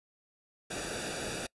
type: noise with comb filter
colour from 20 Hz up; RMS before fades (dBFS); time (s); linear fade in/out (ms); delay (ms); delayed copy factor
pink; -37; 0.7-1.47; 10; 0.95; -0.75
effects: noise-tail reverb RT60 0.1 s tail -25 dB re dry + resampled to 24000 Hz